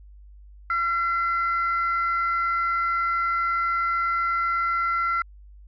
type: tone pair together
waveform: sine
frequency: 1361.9 / 2042 Hz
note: F6 / C7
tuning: -44 / -43 cents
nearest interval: perfect fifth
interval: 701 cents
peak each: -21 / -29 dBFS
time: 0.7-5.22 s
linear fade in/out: 2 ms
effects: tanh soft clip ceiling -15 dBFS + added 50 Hz sine -44 dBFS peak until 5.67 s